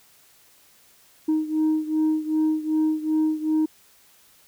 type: beating tone pair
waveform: sine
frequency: 311.1 / 313.7 Hz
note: D#4 / D#4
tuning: 0 / +14 cents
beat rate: 2.6 Hz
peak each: -20 / -23 dBFS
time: 1.28-3.66 s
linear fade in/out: 10 ms
effects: tanh soft clip ceiling -16 dBFS + white hiss -56 dBFS RMS until 4.47 s